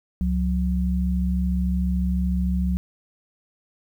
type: tone pair together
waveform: sine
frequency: 68.1 / 181.81 Hz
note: C#2 / F#3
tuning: -30 / -30 cents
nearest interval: octave + perfect fourth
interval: 1700 cents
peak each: -22 / -23 dBFS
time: 0.21-2.77 s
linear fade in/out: 0 ms
effects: 9-bit